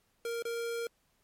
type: tone with dropouts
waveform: square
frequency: 466.2 Hz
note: A#4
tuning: in tune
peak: -34 dBFS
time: 0.25-0.87 s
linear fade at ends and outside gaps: 2 ms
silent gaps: 0.424-0.452 s
effects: pink hiss -73 dBFS RMS until 1.23 s + MP3 64 kbps